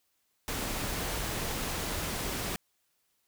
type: noise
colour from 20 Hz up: pink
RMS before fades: -34 dBFS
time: 0.48-2.56 s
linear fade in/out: 0 ms
effects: white hiss -75 dBFS RMS until 3.27 s